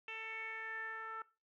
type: tone with low-pass filter sweep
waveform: 10% pulse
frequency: 444.5 Hz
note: A4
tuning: 18 cents sharp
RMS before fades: -45 dBFS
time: 0.08-1.22 s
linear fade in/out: 2 ms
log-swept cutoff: 2700 to 1400 Hz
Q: 5.9
effects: noise-tail reverb RT60 0.3 s tail -19 dB re dry